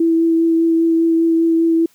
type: tone with vibrato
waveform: sine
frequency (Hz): 329.6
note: E4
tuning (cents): 0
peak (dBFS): -11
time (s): 0-1.86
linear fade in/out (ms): 5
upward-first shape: triangle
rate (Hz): 5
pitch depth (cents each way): 15
effects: white hiss -55 dBFS RMS until 1.94 s

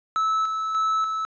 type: tone with tremolo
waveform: triangle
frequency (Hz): 1305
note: E6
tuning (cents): -18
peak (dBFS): -18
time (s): 0.16-1.25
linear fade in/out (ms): 0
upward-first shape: square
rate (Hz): 1.7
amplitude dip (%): 40
effects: resampled to 16000 Hz + 10-bit

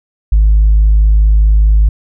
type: tone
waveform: sine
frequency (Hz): 52.4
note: G#1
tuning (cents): +16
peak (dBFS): -3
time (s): 0.32-1.89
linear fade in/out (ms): 5
effects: tanh soft clip ceiling -2 dBFS

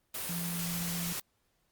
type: tone in noise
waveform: sine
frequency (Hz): 172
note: F3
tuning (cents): -26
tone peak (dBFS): -35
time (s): 0.29-1.13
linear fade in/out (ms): 5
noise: white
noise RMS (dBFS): -37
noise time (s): 0.14-1.2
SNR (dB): -1
effects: pink hiss -75 dBFS RMS until 1.71 s + Opus 32 kbps

